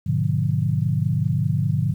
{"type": "chord", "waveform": "sine", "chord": "G# diminished seventh", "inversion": "none", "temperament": "just", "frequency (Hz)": [103.83, 124.59, 149.51, 179.41], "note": ["G#2", "B2", "D3", "F3"], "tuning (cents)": [0, 16, 31, 47], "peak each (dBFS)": [-24, -24, -22, -27], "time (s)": [0.06, 1.94], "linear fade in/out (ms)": 10, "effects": ["9-bit"]}